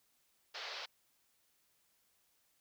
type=band-pass noise; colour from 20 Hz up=white; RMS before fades=-45 dBFS; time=0.54-0.86 s; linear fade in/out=10 ms; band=420 to 5100 Hz; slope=48 dB/octave; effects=white hiss -75 dBFS RMS until 2.6 s